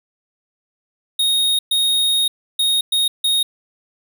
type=tone bursts at uneven times; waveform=square; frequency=3729 Hz; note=A#7; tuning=in tune; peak=-15 dBFS; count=5; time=1.19-1.59 / 1.71-2.28 / 2.59-2.81 / 2.92-3.08 / 3.24-3.43 s; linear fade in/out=5 ms; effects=none